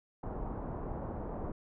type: low-pass noise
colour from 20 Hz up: pink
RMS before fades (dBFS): -39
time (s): 0.23-1.52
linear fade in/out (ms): 5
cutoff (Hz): 1000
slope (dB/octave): 24
effects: none